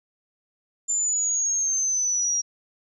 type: exponential sweep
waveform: sine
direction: down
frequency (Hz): 7190 to 5680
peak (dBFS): -21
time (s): 0.88-2.42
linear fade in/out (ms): 20
effects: none